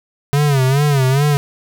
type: tone with vibrato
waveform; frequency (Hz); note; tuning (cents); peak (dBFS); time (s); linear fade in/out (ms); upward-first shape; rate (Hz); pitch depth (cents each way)
square; 138.59; C#3; 0; -12; 0.33-1.37; 0; sine; 2.4; 120
effects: none